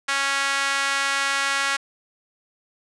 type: tone with high-pass filter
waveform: sawtooth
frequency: 276.4 Hz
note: C#4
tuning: 5 cents flat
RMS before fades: -23 dBFS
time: 0.08-1.77 s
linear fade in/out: 10 ms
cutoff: 1500 Hz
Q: 1.6
effects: resampled to 22050 Hz + 8-bit